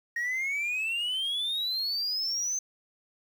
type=exponential sweep; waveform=sine; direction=up; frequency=1864.7 to 6270 Hz; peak=-25 dBFS; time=0.16-2.59 s; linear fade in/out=5 ms; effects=tanh soft clip ceiling -27 dBFS + 9-bit